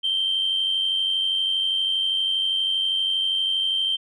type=tone with amplitude modulation; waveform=sine; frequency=3136 Hz; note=G7; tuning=in tune; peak=-17 dBFS; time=0.03-3.97 s; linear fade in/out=20 ms; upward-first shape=sine; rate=92.5 Hz; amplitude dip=50%; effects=tanh soft clip ceiling -15 dBFS